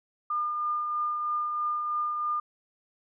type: tone with tremolo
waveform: sine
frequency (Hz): 1208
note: D6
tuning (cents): +48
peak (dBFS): -25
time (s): 0.3-2.4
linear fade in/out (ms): 5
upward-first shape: triangle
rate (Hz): 3.1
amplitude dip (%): 35
effects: none